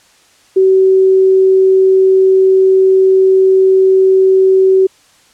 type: tone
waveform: sine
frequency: 380 Hz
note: F#4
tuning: 46 cents sharp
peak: -5 dBFS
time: 0.56-4.87 s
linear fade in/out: 10 ms
effects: white hiss -48 dBFS RMS until 5.33 s + low-pass 8000 Hz 12 dB/octave